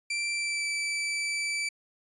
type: tone with pitch glide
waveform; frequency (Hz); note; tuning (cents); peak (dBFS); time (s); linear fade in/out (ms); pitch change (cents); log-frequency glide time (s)
sawtooth; 2349 to 2319; D7 to D7; 0 to -22; -25; 0.1-1.69; 5; -22; 0.32-0.66
effects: resampled to 24000 Hz